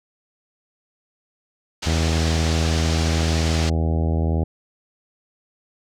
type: low-pass noise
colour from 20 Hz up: white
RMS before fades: -29 dBFS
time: 1.82-3.7 s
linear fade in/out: 10 ms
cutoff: 6100 Hz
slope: 24 dB/octave
type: harmonic tone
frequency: 80.9 Hz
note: E2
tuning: 32 cents flat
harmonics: 1 / 2 / 3 / 4 / 5 / 6 / 7 / 8 / 9 / 10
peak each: -19 / -25 / -29 / -31 / -33 / -35 / -36 / -37 / -38 / -39 dBFS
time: 1.86-4.44 s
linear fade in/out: 5 ms
effects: none